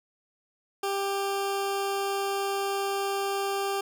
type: tone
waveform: 20% pulse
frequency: 395.2 Hz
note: G4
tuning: 14 cents sharp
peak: -22 dBFS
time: 0.83-3.81 s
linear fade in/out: 5 ms
effects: none